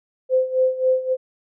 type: tone with tremolo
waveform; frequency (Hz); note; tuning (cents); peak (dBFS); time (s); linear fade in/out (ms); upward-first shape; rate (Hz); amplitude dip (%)
sine; 516; C5; -24; -13; 0.29-1.17; 50; sine; 3.7; 80
effects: none